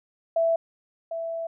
sine tone pair in turn, 662 / 662 Hz, E5 / E5, +7 / +7 cents, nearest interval unison, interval 0 cents, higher neither, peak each -19 / -28 dBFS, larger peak first, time 0.36-0.56 / 1.11-1.47 s, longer second, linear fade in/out 5 ms, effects none

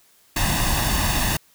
pink noise with comb filter, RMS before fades -21 dBFS, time 0.36-1.37 s, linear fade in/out 5 ms, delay 1.1 ms, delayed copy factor +0.7, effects white hiss -57 dBFS RMS until 1.54 s

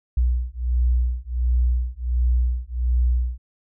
sine beating tone pair, 60.4 / 61.8 Hz, B1 / B1, -38 / +2 cents, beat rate 1.4 Hz, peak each -21 dBFS, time 0.17-3.38 s, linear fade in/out 5 ms, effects none

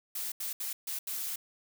blue noise bursts at uneven times, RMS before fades -36 dBFS, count 5, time 0.15-0.32 / 0.4-0.53 / 0.6-0.73 / 0.87-0.99 / 1.07-1.36 s, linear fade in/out 5 ms, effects none

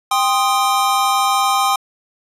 square chord, C minor, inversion second, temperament equal with one note detuned, 791.3 / 1046.5 / 1244.5 Hz, G5 / C6 / Eb6, +16 / 0 / 0 cents, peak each -18 / -20 / -19 dBFS, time 0.11-1.76 s, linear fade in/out 5 ms, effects resampled to 32000 Hz

